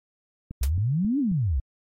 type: click train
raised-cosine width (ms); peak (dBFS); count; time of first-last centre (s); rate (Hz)
5; -23; 4; 0.51-1.316; 3.72
type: exponential two-way sweep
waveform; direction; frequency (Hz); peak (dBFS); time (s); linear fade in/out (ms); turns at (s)
sine; up then down; 58.4 to 300.9 to 58.4; -21; 0.61-1.6; 5; 1.19
type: noise with exponential decay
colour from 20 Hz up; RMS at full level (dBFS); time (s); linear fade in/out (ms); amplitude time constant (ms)
white; -28; 0.63-0.7; 2; 15
effects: AAC 48 kbps